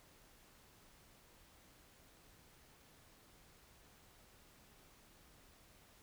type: silence
effects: pink hiss -65 dBFS RMS until 6.02 s